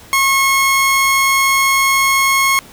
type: tone pair together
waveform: 45% pulse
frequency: 1086 / 2172 Hz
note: C#6 / C#7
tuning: -36 / -36 cents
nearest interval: octave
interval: 1200 cents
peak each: -14 dBFS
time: 0.13-2.59 s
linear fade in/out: 0 ms
effects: pink hiss -40 dBFS RMS until 2.72 s